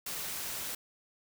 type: noise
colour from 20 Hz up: white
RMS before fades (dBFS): -38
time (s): 0.06-0.75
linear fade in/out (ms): 5
effects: none